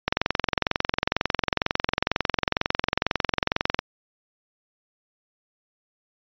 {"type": "click train", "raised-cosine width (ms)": 0.3, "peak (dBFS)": -4, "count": 83, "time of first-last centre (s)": [0.08, 3.79], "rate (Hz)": 22.1, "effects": ["resampled to 11025 Hz"]}